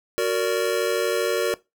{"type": "chord", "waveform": "square", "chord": "Gb augmented", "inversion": "none", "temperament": "just", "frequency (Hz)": [370, 462.5, 578.1], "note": ["Gb4", "Bb4", "D5"], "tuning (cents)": [0, -14, -27], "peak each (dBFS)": [-26, -24, -27], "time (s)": [0.18, 1.54], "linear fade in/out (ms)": 0, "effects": ["noise-tail reverb RT60 0.2 s tail -19 dB re dry"]}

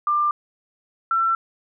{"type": "tone pair in turn", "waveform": "sine", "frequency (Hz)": [1191, 1345], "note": ["D6", "E6"], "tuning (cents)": [24, 34], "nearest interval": "major second", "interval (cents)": 210, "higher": "second", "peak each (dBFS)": -17, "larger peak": "neither", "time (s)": [[0.07, 0.31], [1.11, 1.35]], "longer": "neither", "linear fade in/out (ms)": 2, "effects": []}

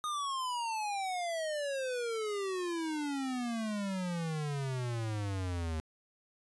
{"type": "exponential sweep", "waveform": "square", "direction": "down", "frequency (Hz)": [1240, 77.78], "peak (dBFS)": -34, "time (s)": [0.04, 5.8], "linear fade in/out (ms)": 0, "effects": ["resampled to 24000 Hz"]}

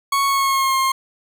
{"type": "tone with pitch glide", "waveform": "40% pulse", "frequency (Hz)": [1108, 1065.9], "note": ["C#6", "C6"], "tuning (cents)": [-1, 32], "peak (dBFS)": -15, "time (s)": [0.12, 0.92], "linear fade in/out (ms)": 5, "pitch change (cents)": -67, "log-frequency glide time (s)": [0.26, 0.76], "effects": []}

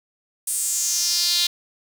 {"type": "tone with high-pass filter sweep", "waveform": "sawtooth", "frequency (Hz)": 349.2, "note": "F4", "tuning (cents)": 0, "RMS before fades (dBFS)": -22, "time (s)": [0.47, 1.47], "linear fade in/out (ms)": 5, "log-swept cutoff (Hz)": [9300, 3800], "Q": 4, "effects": []}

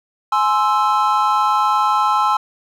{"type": "chord", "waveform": "triangle", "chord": "Ab augmented", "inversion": "none", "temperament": "equal with one note detuned", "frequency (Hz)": [841.7, 1046.5, 1318.5], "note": ["Ab5", "C6", "E6"], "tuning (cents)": [23, 0, 0], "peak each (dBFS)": -16, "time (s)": [0.32, 2.37], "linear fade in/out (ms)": 5, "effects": []}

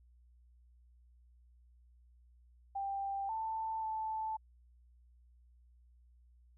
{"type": "tone with pitch steps", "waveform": "sine", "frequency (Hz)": [789, 887, 877], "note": ["G5", "A5", "A5"], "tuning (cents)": [11, 14, -6], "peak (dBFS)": -35, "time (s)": [2.75, 4.37], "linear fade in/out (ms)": 10, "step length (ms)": 540, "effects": ["added 60 Hz sine -61 dBFS peak until 6.57 s"]}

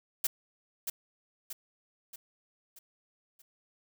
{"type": "noise with echo", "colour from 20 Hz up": "blue", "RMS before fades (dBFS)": -28, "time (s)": [0.24, 0.27], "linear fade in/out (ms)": 5, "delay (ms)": 630, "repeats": 5, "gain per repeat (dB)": -6, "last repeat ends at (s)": 3.42, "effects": []}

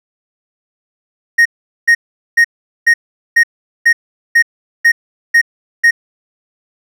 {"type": "tone bursts", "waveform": "triangle", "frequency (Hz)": 1864.7, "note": "A#6", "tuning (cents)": 0, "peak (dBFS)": -3, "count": 10, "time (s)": [1.38, 5.91], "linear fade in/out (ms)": 10, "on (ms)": 75, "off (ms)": 420, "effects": []}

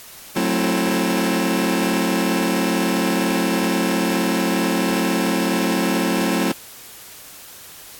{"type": "chord", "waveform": "sawtooth", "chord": "F# half-diminished seventh", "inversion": "none", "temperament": "just", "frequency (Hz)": [185, 222, 266.4, 333], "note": ["F#3", "A3", "C4", "E4"], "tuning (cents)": [0, 16, 31, 18], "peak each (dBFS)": -19, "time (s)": [0.36, 6.52], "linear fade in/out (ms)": 5, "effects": ["white hiss -40 dBFS RMS until 7.99 s", "AAC 64 kbps"]}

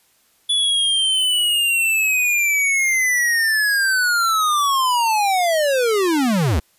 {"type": "linear sweep", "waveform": "square", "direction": "down", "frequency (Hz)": [3436, 61.74], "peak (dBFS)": -16, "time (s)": [0.49, 6.6], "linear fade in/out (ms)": 10, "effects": ["white hiss -59 dBFS RMS until 6.78 s", "resampled to 32000 Hz"]}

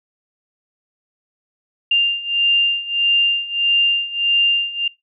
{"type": "beating tone pair", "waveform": "sine", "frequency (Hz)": [2794, 2795.6], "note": ["F7", "F7"], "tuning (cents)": [0, 1], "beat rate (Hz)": 1.6, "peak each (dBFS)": [-19, -16], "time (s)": [1.91, 4.88], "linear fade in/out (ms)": 5, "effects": ["noise-tail reverb RT60 0.2 s tail -21 dB re dry"]}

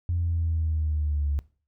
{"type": "exponential sweep", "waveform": "sine", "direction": "down", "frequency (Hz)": [87.31, 70.8], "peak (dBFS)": -22, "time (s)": [0.09, 1.39], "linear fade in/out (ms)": 0, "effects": ["noise-tail reverb RT60 0.4 s tail -21 dB re dry", "tanh soft clip ceiling -18 dBFS"]}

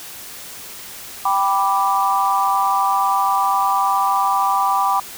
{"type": "chord", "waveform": "sine", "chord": "G major", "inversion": "none", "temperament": "equal", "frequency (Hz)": [784, 987.8, 1174.7], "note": ["G5", "B5", "D6"], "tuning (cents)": [0, 0, 0], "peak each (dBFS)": -19, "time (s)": [1.25, 5], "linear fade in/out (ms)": 5, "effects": ["white hiss -35 dBFS RMS until 5.17 s"]}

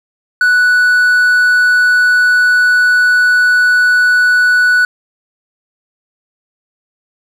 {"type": "tone", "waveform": "triangle", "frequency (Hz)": 1480, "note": "F#6", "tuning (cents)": 0, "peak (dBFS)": -5, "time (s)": [0.41, 4.85], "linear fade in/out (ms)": 2, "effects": []}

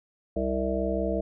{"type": "harmonic tone", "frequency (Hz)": 65.4, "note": "C2", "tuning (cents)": 0, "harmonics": [1, 3, 5, 7, 9, 10], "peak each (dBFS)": [-32, -32, -32, -32, -32, -32], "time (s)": [0.36, 1.21], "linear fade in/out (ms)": 5, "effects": []}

